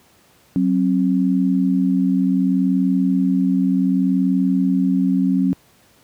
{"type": "tone pair together", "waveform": "sine", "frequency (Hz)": [186.94, 267.6], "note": ["F#3", "C4"], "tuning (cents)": [18, 39], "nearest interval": "tritone", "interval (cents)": 621, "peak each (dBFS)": -17, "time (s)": [0.56, 5.53], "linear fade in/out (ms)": 0, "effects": ["pink hiss -54 dBFS RMS until 6.03 s", "high-pass 80 Hz 12 dB/octave"]}